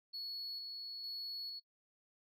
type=tone with tremolo; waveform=sine; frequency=4381 Hz; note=C#8; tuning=21 cents flat; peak=-39 dBFS; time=0.13-1.6 s; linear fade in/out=20 ms; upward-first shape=square; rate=1.1 Hz; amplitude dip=35%; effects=noise-tail reverb RT60 0.1 s tail -22 dB re dry + tanh soft clip ceiling -40 dBFS